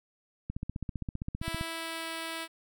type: click train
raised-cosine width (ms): 5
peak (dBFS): -22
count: 18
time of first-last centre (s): 0.5-1.611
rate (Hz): 15.3
type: tone with pitch glide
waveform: 5% pulse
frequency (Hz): 329.6 to 327.3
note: E4 to E4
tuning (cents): 0 to -12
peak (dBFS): -24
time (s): 1.41-2.48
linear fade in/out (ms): 50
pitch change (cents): -12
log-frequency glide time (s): 1.51-2.06
effects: none